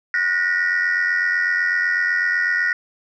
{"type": "tone cluster", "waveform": "sine", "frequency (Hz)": [1455, 1837, 1925], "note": ["F#6", "A#6", "B6"], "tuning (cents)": [-29, -26, -45], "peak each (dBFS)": -20, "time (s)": [0.14, 2.73], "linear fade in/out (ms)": 2, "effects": ["tanh soft clip ceiling -12 dBFS"]}